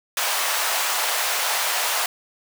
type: high-pass noise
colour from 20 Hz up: pink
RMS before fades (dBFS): -23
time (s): 0.17-2.06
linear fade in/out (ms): 2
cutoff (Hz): 680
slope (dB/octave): 24
effects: none